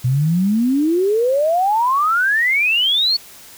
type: exponential sweep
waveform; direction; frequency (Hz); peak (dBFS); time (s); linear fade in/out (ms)
sine; up; 121.2 to 4479; -13; 0.04-3.17; 10
effects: white hiss -41 dBFS RMS until 3.57 s